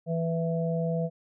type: harmonic tone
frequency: 165.5 Hz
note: E3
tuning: 7 cents sharp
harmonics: 1 / 3 / 4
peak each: -27 / -32 / -33 dBFS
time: 0.06-1.1 s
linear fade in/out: 50 ms
effects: none